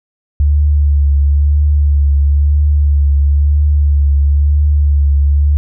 sine tone with vibrato, 72.2 Hz, D2, 29 cents flat, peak -7 dBFS, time 0.4-5.57 s, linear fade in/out 0 ms, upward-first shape triangle, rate 1 Hz, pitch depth 40 cents each way, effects none

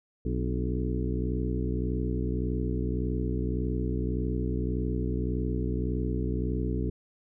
harmonic tone with a mistuned harmonic, 61.74 Hz, B1, in tune, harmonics 1 / 2 / 3 / 4 / 5 / 6 / 7, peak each -30 / -33 / -35 / -36 / -37 / -38 / -38 dBFS, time 0.25-6.9 s, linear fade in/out 5 ms, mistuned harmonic 4, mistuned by +70 cents, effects none

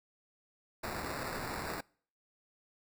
blue noise with sample-and-hold, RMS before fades -39 dBFS, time 0.83-1.81 s, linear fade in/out 10 ms, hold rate 3150 Hz, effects noise-tail reverb RT60 0.5 s tail -25 dB re dry

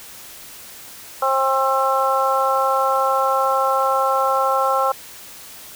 harmonic tone, 266.9 Hz, C4, 35 cents sharp, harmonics 2 / 3 / 4 / 5, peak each -21 / -21 / -21 / -21 dBFS, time 1.22-4.92 s, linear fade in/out 5 ms, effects white hiss -39 dBFS RMS until 5.75 s

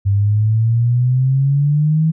sine exponential sweep, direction up, 98 to 161.7 Hz, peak -11 dBFS, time 0.05-2.12 s, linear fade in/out 20 ms, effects none

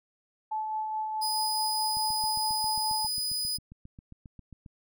sine tone with tremolo, 867 Hz, A5, 26 cents flat, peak -28 dBFS, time 0.51-3.07 s, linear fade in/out 10 ms, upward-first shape sine, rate 4.7 Hz, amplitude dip 30%
sawtooth tone, 4978 Hz, D#8, in tune, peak -26 dBFS, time 1.21-3.58 s, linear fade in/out 20 ms
click train, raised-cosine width 5 ms, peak -34 dBFS, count 21, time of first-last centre 1.97-4.662 s, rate 7.43 Hz
effects none

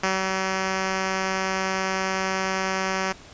5% pulse tone with ADSR envelope, 190 Hz, F#3, 46 cents sharp, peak -9 dBFS, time 0.03-3.13 s, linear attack 6 ms, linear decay 170 ms, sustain -3 dB, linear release 14 ms, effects pink hiss -46 dBFS RMS until 3.33 s + resampled to 16000 Hz

